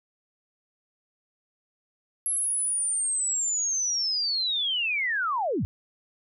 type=linear sweep; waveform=sine; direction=down; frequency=11175 to 63.2 Hz; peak=-24 dBFS; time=2.26-5.65 s; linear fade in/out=0 ms; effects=none